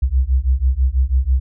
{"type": "beating tone pair", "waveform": "sine", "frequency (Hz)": [62, 68.1], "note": ["B1", "C#2"], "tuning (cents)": [7, -30], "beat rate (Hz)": 6.1, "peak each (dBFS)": -16, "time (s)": [0.02, 1.4], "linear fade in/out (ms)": 10, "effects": []}